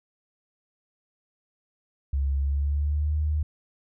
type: tone with pitch glide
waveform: sine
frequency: 68.9 to 76.01 Hz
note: C#2 to D#2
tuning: -10 to -40 cents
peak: -22 dBFS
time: 2.13-3.43 s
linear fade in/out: 5 ms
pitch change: +170 cents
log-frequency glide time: 2.38-3.15 s
effects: none